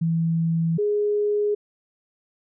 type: tone pair in turn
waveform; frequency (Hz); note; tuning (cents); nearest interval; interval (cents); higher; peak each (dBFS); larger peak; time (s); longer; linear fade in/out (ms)
sine; 164.81 / 415.3; E3 / G#4; 0 / 0; octave + major third; 1600; second; -19; neither; 0.01-0.78 / 0.78-1.55; neither; 10
effects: none